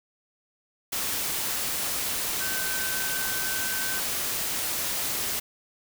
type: tone in noise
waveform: sine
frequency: 1533 Hz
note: G6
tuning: 39 cents flat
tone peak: -33 dBFS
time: 2.4-4 s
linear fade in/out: 10 ms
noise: white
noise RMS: -29 dBFS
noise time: 0.92-5.4 s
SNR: -7 dB
effects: none